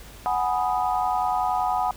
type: chord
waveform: sine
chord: G# minor seventh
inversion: third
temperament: equal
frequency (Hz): 740 / 830.6 / 987.8 / 1244.5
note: F#5 / G#5 / B5 / D#6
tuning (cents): 0 / 0 / 0 / 0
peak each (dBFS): -24 / -27 / -28 / -30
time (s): 0.26-1.91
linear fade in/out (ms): 0
effects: added 50 Hz sine -45 dBFS peak until 1.96 s + pink hiss -46 dBFS RMS until 1.96 s